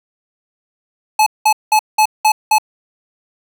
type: tone bursts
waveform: square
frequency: 860 Hz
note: A5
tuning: 40 cents flat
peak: -9 dBFS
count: 6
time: 1.19-2.584 s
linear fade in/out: 5 ms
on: 74 ms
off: 190 ms
effects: none